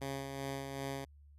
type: tone with tremolo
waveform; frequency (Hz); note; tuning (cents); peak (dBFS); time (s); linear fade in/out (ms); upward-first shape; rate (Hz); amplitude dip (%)
10% pulse; 136.9; C#3; -21; -29; 0.01-1.05; 10; sine; 2.6; 40
effects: added 72 Hz sine -56 dBFS peak until 1.38 s + resampled to 32000 Hz